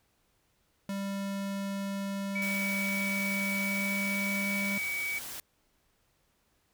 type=tone with pitch glide; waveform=square; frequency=197.3 to 199.25 Hz; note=G3 to G3; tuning=+11 to +28 cents; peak=-33 dBFS; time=0.89-4.78 s; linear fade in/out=2 ms; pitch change=+17 cents; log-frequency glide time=3.46-4.53 s
type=tone; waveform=sine; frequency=2269 Hz; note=C#7; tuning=40 cents sharp; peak=-31 dBFS; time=2.35-5.19 s; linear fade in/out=10 ms
type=noise; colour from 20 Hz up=white; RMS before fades=-41 dBFS; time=2.42-5.4 s; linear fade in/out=0 ms
effects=pink hiss -72 dBFS RMS until 6.73 s

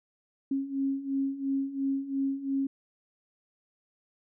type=beating tone pair; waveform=sine; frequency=270.8 / 273.7 Hz; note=C#4 / C#4; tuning=-40 / -22 cents; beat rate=2.9 Hz; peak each=-33 / -29 dBFS; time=0.51-2.67 s; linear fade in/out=5 ms; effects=none

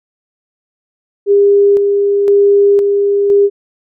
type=tone with tremolo; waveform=sine; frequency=403 Hz; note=G4; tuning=48 cents sharp; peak=-5 dBFS; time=1.26-3.5 s; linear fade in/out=50 ms; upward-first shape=square; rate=0.98 Hz; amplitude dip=35%; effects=none

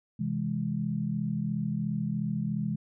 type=chord; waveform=sine; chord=C augmented; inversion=none; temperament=equal; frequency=130.81 / 164.81 / 207.7 Hz; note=C3 / E3 / G#3; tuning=0 / 0 / 0 cents; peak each=-34 / -32 / -31 dBFS; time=0.19-2.76 s; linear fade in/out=10 ms; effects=none

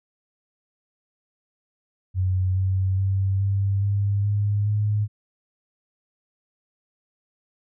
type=tone with pitch steps; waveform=sine; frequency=92.9 / 94.8 / 96.73 / 98.71 / 100.72 / 102.78 / 104.88 Hz; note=F#2 / F#2 / G2 / G2 / G2 / G#2 / G#2; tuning=+7 / +43 / -23 / +13 / +47 / -18 / +17 cents; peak=-19 dBFS; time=2.14-5.08 s; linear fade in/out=50 ms; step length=420 ms; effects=none

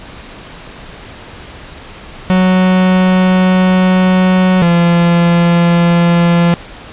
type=tone pair in turn; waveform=45% pulse; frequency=185 / 171.52 Hz; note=F#3 / F3; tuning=0 / -31 cents; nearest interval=minor second; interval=131 cents; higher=first; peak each=-7 dBFS; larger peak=neither; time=2.3-4.62 / 4.62-6.54 s; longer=first; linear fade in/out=0 ms; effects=pink hiss -32 dBFS RMS until 6.92 s + resampled to 8000 Hz

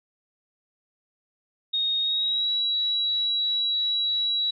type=tone with pitch glide; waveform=sine; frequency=3723 to 3899 Hz; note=A#7 to B7; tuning=-3 to -23 cents; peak=-22 dBFS; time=1.73-4.51 s; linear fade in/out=10 ms; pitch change=+80 cents; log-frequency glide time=2.01-2.49 s; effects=none

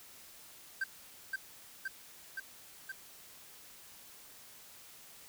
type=tone with echo; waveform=triangle; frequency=1568 Hz; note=G6; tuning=in tune; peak=-29 dBFS; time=0.81-0.84 s; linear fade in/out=5 ms; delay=520 ms; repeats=4; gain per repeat=-2 dB; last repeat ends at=2.92 s; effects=white hiss -55 dBFS RMS until 5.28 s

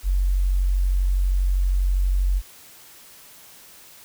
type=tone; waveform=sine; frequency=46.25 Hz; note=F#1; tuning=in tune; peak=-17 dBFS; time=0.03-2.42 s; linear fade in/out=50 ms; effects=white hiss -47 dBFS RMS until 4.04 s

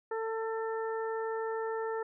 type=harmonic tone; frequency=446.8 Hz; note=A4; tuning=27 cents sharp; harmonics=1 / 2 / 3 / 4; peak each=-33 / -39 / -43 / -45 dBFS; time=0.11-2.03 s; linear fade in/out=5 ms; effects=none

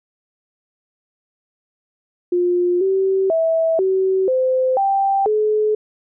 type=tone with pitch steps; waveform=sine; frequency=354.4 / 384 / 652 / 379.8 / 516 / 785 / 427.2 Hz; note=F4 / G4 / E5 / F#4 / C5 / G5 / G#4; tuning=+25 / -36 / -19 / +45 / -24 / +2 / +49 cents; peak=-14 dBFS; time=2.32-5.75 s; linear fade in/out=5 ms; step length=490 ms; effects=none

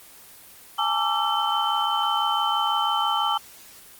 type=tone cluster; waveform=sine; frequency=828 / 894 / 1163 / 1341 / 3070 Hz; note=G#5 / A5 / D6 / E6 / G7; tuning=-5 / +27 / -17 / +29 / -37 cents; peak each=-27 dBFS; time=0.78-3.38 s; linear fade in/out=10 ms; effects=white hiss -47 dBFS RMS until 3.99 s + Opus 24 kbps

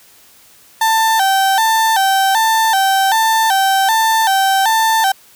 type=tone with vibrato; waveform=35% pulse; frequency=830.6 Hz; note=G#5; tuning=in tune; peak=-9 dBFS; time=0.81-5.12 s; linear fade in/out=5 ms; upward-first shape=square; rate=1.3 Hz; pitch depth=120 cents each way; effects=white hiss -46 dBFS RMS until 5.35 s

